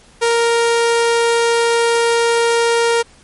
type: tone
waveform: sawtooth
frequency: 466.2 Hz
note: A#4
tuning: in tune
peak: -8 dBFS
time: 0.21-3.03 s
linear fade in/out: 20 ms
effects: pink hiss -47 dBFS RMS until 3.23 s + MP3 48 kbps

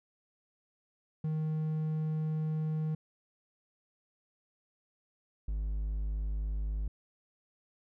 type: tone pair in turn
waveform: triangle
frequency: 156.1 / 51.79 Hz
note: D#3 / G#1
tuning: +6 / -4 cents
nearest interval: octave + perfect fifth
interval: 1910 cents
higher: first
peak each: -28 / -29 dBFS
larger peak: first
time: 1.24-2.95 / 5.48-6.88 s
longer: first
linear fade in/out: 5 ms
effects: none

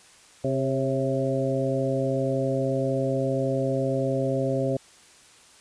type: harmonic tone with a mistuned harmonic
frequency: 132.7 Hz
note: C3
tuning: 25 cents sharp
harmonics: 1 / 2 / 3 / 4 / 5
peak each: -28 / -29 / -30 / -27 / -32 dBFS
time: 0.44-4.77 s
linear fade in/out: 5 ms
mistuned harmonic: 4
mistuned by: +35 cents
effects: white hiss -53 dBFS RMS until 5.6 s + resampled to 22050 Hz

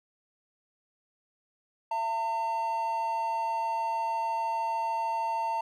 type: tone pair together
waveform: triangle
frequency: 673 / 906.6 Hz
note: E5 / A#5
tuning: +36 / -48 cents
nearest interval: perfect fourth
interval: 516 cents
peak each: -35 / -26 dBFS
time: 1.91-5.61 s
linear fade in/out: 5 ms
effects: none

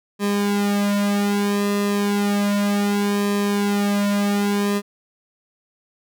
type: tone with flanger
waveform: sawtooth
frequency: 203.2 Hz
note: G#3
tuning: 38 cents flat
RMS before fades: -20 dBFS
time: 0.19-4.82 s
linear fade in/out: 50 ms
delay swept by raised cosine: 1.4 to 3.6 ms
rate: 0.32 Hz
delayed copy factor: -0.9
effects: none

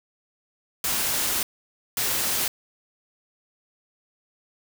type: noise bursts at uneven times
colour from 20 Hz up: white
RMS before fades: -25 dBFS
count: 2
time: 0.84-1.43 / 1.97-2.48 s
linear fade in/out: 2 ms
effects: none

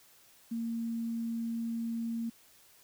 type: tone with quantisation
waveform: sine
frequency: 230 Hz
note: A#3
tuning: 23 cents flat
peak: -32 dBFS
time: 0.51-2.3 s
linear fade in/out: 10 ms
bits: 10
effects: white hiss -61 dBFS RMS until 2.83 s

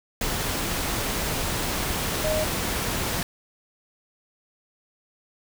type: tone in noise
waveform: sine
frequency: 621 Hz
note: D#5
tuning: 3 cents flat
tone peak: -24 dBFS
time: 2.24-2.44 s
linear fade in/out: 2 ms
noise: pink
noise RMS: -27 dBFS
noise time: 0.21-3.23 s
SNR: 0 dB
effects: none

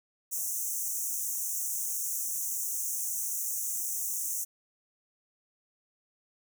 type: high-pass noise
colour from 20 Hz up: pink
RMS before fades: -33 dBFS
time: 0.31-4.45 s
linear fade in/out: 20 ms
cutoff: 5900 Hz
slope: 96 dB/octave
effects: none

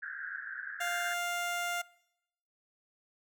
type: band-pass noise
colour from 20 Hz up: pink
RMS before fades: -41 dBFS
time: 0.02-1.14 s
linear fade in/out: 10 ms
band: 1500 to 1700 Hz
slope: 96 dB/octave
type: tone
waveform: 15% pulse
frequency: 700 Hz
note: F5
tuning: 4 cents sharp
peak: -26 dBFS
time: 0.8-1.82 s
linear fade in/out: 10 ms
effects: noise-tail reverb RT60 0.8 s tail -22 dB re dry

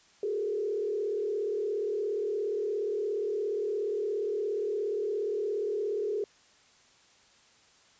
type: tone with frequency modulation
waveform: sine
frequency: 417.4 Hz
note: G#4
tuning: 9 cents sharp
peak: -28 dBFS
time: 0.23-6.24 s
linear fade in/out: 2 ms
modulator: 37.1 Hz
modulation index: 1
effects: white hiss -61 dBFS RMS until 7.99 s + resampled to 16000 Hz

